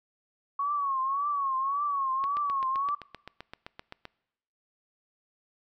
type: tone with vibrato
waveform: sine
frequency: 1108.7 Hz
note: C#6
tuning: in tune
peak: -26 dBFS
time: 0.59-2.95 s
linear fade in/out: 5 ms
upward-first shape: triangle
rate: 1.8 Hz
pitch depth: 110 cents each way
type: click train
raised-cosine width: 0.3 ms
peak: -24 dBFS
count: 15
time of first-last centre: 2.24-4.053 s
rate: 7.72 Hz
effects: noise-tail reverb RT60 0.9 s tail -23 dB re dry